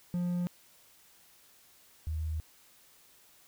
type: tone pair in turn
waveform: triangle / sine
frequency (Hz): 176.5 / 78.62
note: F3 / D#2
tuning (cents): +19 / +19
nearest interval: octave + major second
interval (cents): 1400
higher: first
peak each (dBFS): -27 / -31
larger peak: first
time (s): 0.14-0.47 / 2.07-2.4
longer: neither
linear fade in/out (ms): 0
effects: white hiss -61 dBFS RMS until 3.47 s